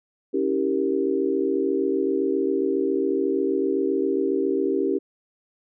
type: chord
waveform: sine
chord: C# diminished seventh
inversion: none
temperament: equal with one note detuned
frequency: 277.2 / 324.3 / 392 / 466.2 Hz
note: C#4 / E4 / G4 / Bb4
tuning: 0 / -28 / 0 / 0 cents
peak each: -26 / -27 / -23 / -29 dBFS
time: 0.33-4.99 s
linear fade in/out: 20 ms
effects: none